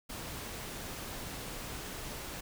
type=noise; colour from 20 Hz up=pink; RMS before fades=-42 dBFS; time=0.09-2.41 s; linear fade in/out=10 ms; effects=none